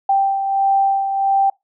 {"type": "beating tone pair", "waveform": "sine", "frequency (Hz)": [784, 785.5], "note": ["G5", "G5"], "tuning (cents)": [0, 3], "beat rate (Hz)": 1.5, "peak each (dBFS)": [-14, -23], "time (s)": [0.09, 1.5], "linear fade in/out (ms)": 5, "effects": ["noise-tail reverb RT60 0.2 s tail -25 dB re dry"]}